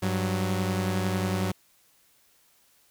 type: tone pair together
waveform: sawtooth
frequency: 98 / 185 Hz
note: G2 / F#3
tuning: 0 / 0 cents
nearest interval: major seventh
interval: 1100 cents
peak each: -24 dBFS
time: 0.02-1.52 s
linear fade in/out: 10 ms
effects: white hiss -63 dBFS RMS until 2.9 s